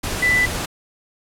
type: tone in noise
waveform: sine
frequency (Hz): 1989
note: B6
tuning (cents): +12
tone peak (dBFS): -14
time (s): 0.22-0.46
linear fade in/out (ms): 10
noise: pink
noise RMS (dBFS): -25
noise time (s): 0.03-0.66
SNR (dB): +8
effects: low-pass 12000 Hz 12 dB/octave